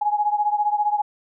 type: beating tone pair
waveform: sine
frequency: 830.6 / 845.6 Hz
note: G#5 / G#5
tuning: 0 / +31 cents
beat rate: 15 Hz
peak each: -20 / -23 dBFS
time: 0.01-1.02 s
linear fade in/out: 10 ms
effects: none